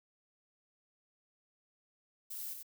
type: noise with echo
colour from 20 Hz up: violet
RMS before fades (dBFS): -43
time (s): 2.3-2.54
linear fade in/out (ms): 10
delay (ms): 91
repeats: 1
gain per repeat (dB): -4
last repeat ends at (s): 2.631
effects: none